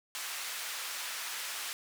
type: band-pass noise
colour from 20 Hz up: pink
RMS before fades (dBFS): -39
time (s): 0.15-1.73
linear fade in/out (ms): 0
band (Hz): 1400 to 16000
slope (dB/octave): 12
effects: none